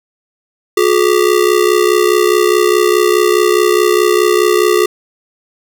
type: ring-modulated tone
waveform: square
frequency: 393 Hz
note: G4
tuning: 4 cents sharp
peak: -6 dBFS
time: 0.77-4.86 s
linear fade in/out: 2 ms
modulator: 32.4 Hz
effects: none